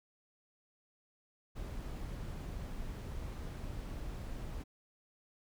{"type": "noise", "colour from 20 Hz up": "brown", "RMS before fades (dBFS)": -42, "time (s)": [1.55, 4.64], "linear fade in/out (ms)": 20, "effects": []}